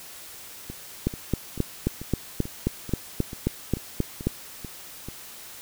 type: two click trains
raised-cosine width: 3 ms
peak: -22 / -9 dBFS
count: 11 / 13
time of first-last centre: 0.7-5.086 / 1.07-4.27 s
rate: 2.28 / 3.75 Hz
effects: white hiss -43 dBFS RMS until 5.61 s